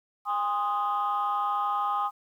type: chord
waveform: sine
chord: Ab major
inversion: none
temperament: equal with one note detuned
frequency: 814 / 1046.5 / 1244.5 Hz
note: Ab5 / C6 / Eb6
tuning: -35 / 0 / 0 cents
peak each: -28 / -31 / -27 dBFS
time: 0.25-2.11 s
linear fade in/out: 50 ms
effects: tanh soft clip ceiling -19 dBFS + 10-bit